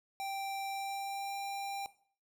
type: tone with pitch glide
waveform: square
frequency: 784 to 793.1 Hz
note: G5 to G5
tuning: 0 to +20 cents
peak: -37 dBFS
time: 0.2-1.86 s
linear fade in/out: 0 ms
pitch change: +20 cents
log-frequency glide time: 0.7-1.35 s
effects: noise-tail reverb RT60 0.5 s tail -17 dB re dry